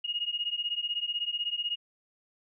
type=beating tone pair; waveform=sine; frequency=2862 / 2878 Hz; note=F7 / F#7; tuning=+42 / -49 cents; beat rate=16 Hz; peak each=-32 / -33 dBFS; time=0.04-1.76 s; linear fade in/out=10 ms; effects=none